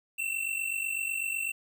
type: tone pair together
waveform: square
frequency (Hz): 2669 / 2717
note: E7 / F7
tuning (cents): +21 / -48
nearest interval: unison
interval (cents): 31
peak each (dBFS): -34 / -33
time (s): 0.18-1.52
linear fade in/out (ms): 10
effects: 10-bit